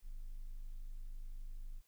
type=tone; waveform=triangle; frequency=25.96 Hz; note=G#0; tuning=in tune; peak=-39 dBFS; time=0.02-1.82 s; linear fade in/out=50 ms; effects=tanh soft clip ceiling -38 dBFS + white hiss -75 dBFS RMS until 1.87 s